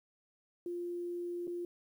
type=tone with dropouts; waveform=sine; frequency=349.2 Hz; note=F4; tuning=in tune; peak=-36 dBFS; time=0.66-1.65 s; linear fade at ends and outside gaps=2 ms; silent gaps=1.471-1.477 s; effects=11-bit